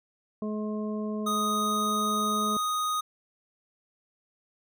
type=harmonic tone; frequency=212.9 Hz; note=G#3; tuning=43 cents sharp; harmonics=1 / 2 / 3 / 5; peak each=-30 / -36 / -40 / -44 dBFS; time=0.42-2.57 s; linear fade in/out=2 ms
type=tone; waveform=square; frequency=1244.5 Hz; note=D#6; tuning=in tune; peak=-27 dBFS; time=1.26-3.01 s; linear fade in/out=10 ms
effects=none